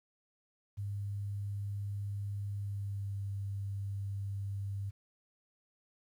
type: tone with pitch glide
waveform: sine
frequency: 100.9 to 99.22 Hz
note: G#2 to G2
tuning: -49 to +21 cents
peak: -35 dBFS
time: 0.77-4.91 s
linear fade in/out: 20 ms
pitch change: -30 cents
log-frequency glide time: 2.56-3.22 s
effects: 11-bit